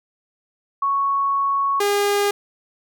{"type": "tone pair in turn", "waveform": ["sine", "sawtooth"], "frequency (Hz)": [1108.7, 406.7], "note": ["C#6", "G#4"], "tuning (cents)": [0, -36], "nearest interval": "octave + perfect fourth", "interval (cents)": 1736, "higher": "first", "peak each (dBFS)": [-17, -13], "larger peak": "second", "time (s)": [[0.82, 1.8], [1.8, 2.31]], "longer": "first", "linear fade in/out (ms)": 5, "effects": []}